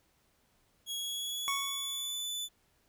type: tone with pitch glide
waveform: sawtooth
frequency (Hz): 3322 to 3491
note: G#7 to A7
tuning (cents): 0 to -14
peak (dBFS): -32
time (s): 0.86-2.49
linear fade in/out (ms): 50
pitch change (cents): +86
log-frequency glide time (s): 0.96-2.14
type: tone with exponential decay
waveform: 25% pulse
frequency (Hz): 1108.7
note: C#6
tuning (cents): 0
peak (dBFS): -26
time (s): 1.48-2.27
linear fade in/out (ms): 0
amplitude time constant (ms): 170
effects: pink hiss -71 dBFS RMS until 2.88 s